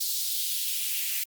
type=noise with high-pass filter sweep; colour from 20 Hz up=blue; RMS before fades=-29 dBFS; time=0-1.24 s; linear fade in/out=10 ms; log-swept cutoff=4400 to 2300 Hz; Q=2.5; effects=Opus 32 kbps